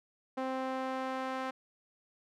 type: tone with band-pass filter sweep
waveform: sawtooth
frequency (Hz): 261.6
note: C4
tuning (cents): 0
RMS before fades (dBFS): -36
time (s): 0.37-1.51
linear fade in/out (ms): 10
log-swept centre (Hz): 700 to 1100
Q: 0.91
effects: none